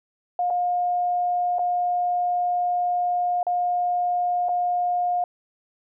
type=tone with dropouts; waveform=sine; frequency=712 Hz; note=F5; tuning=33 cents sharp; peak=-20 dBFS; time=0.39-5.24 s; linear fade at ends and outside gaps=2 ms; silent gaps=0.502-0.506 / 1.585-1.592 / 3.43-3.467 / 4.486-4.491 s; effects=none